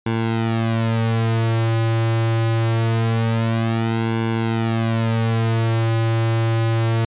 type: tone with flanger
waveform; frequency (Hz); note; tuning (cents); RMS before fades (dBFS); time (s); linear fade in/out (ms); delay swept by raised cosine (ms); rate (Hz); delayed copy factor
sawtooth; 113.6; A#2; -44; -19; 0.06-7.05; 5; 1.6 to 4.6; 0.24; -1
effects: resampled to 8000 Hz